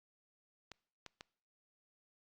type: clicks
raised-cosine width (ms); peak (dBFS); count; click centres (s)
0.2; -30; 3; 0.717 / 1.063 / 1.209
effects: noise-tail reverb RT60 0.6 s tail -24 dB re dry + Opus 48 kbps